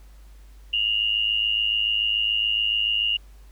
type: tone pair together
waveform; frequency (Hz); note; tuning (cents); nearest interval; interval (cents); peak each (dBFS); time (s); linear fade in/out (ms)
sine; 2793 / 2900; F7 / F#7; -1 / -35; minor second; 66; -23; 0.73-3.17; 5
effects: added 50 Hz sine -44 dBFS peak until 3.51 s + pink hiss -59 dBFS RMS until 3.51 s